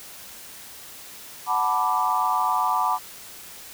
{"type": "chord", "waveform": "sine", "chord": "B minor seventh", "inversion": "second", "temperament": "equal", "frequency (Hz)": [740, 880, 987.8, 1174.7], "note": ["F#5", "A5", "B5", "D6"], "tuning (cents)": [0, 0, 0, 0], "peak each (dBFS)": [-27, -26, -24, -25], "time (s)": [1.46, 2.99], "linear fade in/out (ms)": 50, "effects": ["white hiss -42 dBFS RMS until 3.73 s"]}